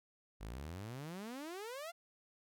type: exponential sweep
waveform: sawtooth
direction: up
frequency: 48.54 to 708 Hz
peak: -40 dBFS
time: 0.4-1.92 s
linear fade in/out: 20 ms
effects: none